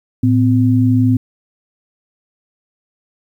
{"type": "tone pair together", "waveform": "sine", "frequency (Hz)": [111.2, 255.3], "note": ["A2", "C4"], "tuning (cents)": [19, -42], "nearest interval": "octave + major second", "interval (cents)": 1439, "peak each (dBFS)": -12, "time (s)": [0.23, 1.17], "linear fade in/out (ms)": 5, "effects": ["8-bit"]}